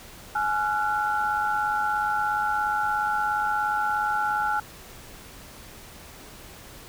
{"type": "tone cluster", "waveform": "sine", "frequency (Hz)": [843, 1372, 1469], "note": ["G#5", "F6", "F#6"], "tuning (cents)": [26, -31, -13], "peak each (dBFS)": [-25, -27, -30], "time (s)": [0.35, 4.6], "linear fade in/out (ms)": 5, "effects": ["pink hiss -45 dBFS RMS until 6.88 s"]}